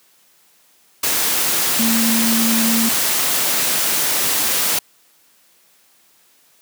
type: tone in noise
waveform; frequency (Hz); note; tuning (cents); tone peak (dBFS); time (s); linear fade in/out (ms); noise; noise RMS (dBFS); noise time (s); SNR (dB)
sine; 227.4; A#3; -43; -16; 1.79-2.89; 5; white; -18; 1.03-4.79; -1
effects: white hiss -55 dBFS RMS until 6.61 s + high-pass 150 Hz 12 dB/octave